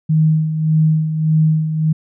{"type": "tone with tremolo", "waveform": "sine", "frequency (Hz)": 156.9, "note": "D#3", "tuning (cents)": 15, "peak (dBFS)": -9, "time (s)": [0.09, 1.93], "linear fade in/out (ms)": 10, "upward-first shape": "sine", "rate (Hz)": 1.7, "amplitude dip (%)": 60, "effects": []}